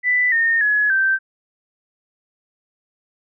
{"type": "tone with pitch steps", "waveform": "sine", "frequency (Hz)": [1987, 1832.6, 1690.3, 1559], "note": ["B6", "A#6", "G#6", "G6"], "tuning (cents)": [10, -30, 30, -10], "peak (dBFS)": -14, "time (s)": [0.03, 1.19], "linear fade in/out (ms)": 50, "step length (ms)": 290, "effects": []}